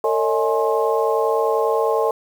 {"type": "tone cluster", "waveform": "sine", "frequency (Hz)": [450.6, 563, 633, 839, 1063], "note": ["A4", "C#5", "D#5", "G#5", "C6"], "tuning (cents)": [41, 27, 30, 17, 27], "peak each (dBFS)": [-19, -24, -24, -24, -25], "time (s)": [0.04, 2.11], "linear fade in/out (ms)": 2, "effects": ["7-bit"]}